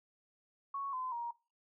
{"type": "tone with pitch steps", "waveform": "sine", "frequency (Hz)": [1108.7, 1022.6, 943.1], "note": ["C#6", "C6", "A#5"], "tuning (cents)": [0, -40, 20], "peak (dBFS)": -36, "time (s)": [0.74, 1.31], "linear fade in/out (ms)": 5, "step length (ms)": 190, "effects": ["noise-tail reverb RT60 0.3 s tail -21 dB re dry"]}